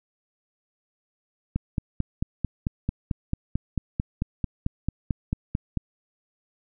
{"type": "click train", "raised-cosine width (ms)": 5, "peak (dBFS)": -12, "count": 20, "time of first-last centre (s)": [1.56, 5.773], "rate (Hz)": 4.51, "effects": []}